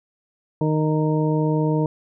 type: harmonic tone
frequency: 154.6 Hz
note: D#3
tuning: 11 cents flat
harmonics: 1 / 2 / 3 / 4 / 6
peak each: -20 / -23 / -25 / -30 / -30 dBFS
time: 0.61-1.86 s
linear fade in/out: 2 ms
effects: none